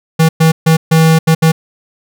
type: tone bursts at uneven times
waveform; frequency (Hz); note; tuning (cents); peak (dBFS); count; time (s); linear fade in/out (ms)
square; 161.1; E3; -39; -6; 6; 0.19-0.29 / 0.4-0.52 / 0.66-0.77 / 0.91-1.19 / 1.27-1.35 / 1.42-1.52; 10
effects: none